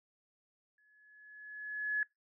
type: tone with exponential growth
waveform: sine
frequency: 1700 Hz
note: G#6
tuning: 40 cents sharp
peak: -28 dBFS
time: 0.78-2.03 s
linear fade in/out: 2 ms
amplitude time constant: 270 ms
effects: noise-tail reverb RT60 0.2 s tail -26 dB re dry